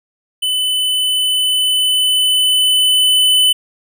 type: tone with level ramp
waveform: square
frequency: 3011 Hz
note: F#7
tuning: 30 cents sharp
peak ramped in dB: -15 to -9 dBFS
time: 0.42-3.53 s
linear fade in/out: 10 ms
effects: none